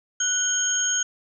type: tone cluster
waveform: sine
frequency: 1481 / 3123 / 6550 Hz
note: F#6 / G7 / G#8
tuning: +1 / -7 / -25 cents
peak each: -28 / -29 / -22 dBFS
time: 0.2-1.03 s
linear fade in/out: 5 ms
effects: none